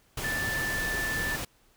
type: tone in noise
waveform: sine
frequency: 1760 Hz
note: A6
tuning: in tune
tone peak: -29 dBFS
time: 0.24-1.36 s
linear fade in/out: 5 ms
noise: pink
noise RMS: -34 dBFS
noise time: 0.17-1.45 s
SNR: +2 dB
effects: pink hiss -64 dBFS RMS until 1.76 s